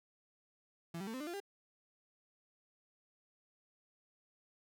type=tone with pitch steps; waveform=35% pulse; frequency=168.1 / 194.21 / 224.4 / 259.2 / 299.5 / 346.1 / 399.8 Hz; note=E3 / G3 / A3 / C4 / D4 / F4 / G4; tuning=+34 / -16 / +34 / -16 / +34 / -16 / +34 cents; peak=-39 dBFS; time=0.94-1.402 s; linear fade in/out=5 ms; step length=66 ms; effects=none